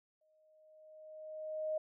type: tone with exponential growth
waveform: sine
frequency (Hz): 622.3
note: D#5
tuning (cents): 0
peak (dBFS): -32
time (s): 0.21-1.78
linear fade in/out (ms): 5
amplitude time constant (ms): 340
effects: none